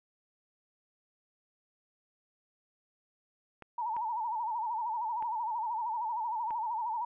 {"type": "clicks", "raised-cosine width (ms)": 0.5, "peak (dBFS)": -32, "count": 4, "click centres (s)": [3.623, 3.966, 5.225, 6.507]}
{"type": "tone with vibrato", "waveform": "sine", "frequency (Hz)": 913, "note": "A#5", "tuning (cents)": -36, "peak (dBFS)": -31, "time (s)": [3.78, 7.05], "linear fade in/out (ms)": 5, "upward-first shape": "sine", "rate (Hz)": 13, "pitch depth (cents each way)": 110}
{"effects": []}